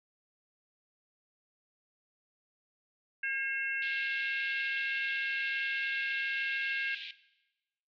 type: harmonic tone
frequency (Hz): 539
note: C#5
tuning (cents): -49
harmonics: 3 / 4 / 5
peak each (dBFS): -33 / -38 / -38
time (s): 3.23-6.95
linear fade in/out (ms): 5
type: band-pass noise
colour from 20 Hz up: pink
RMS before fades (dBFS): -44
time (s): 3.82-7.11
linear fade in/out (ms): 2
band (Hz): 2300 to 4000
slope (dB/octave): 48
effects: noise-tail reverb RT60 1.0 s tail -17 dB re dry